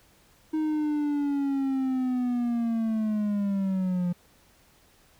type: linear sweep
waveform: triangle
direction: down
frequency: 313.9 to 174.61 Hz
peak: -22 dBFS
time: 0.53-4.13 s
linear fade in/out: 10 ms
effects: pink hiss -60 dBFS RMS until 5.19 s